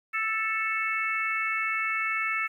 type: harmonic tone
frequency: 440.7 Hz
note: A4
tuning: 3 cents sharp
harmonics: 3 / 4 / 5 / 6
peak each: -31 / -33 / -29 / -34 dBFS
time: 0.13-2.48 s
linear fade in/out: 20 ms
effects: 10-bit